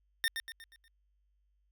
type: tone with echo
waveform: 25% pulse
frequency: 1819 Hz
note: A#6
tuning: 43 cents flat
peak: -24 dBFS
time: 0.24-0.28 s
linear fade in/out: 0 ms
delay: 120 ms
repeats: 5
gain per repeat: -7 dB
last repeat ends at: 0.88 s
effects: added 50 Hz sine -70 dBFS peak until 1.71 s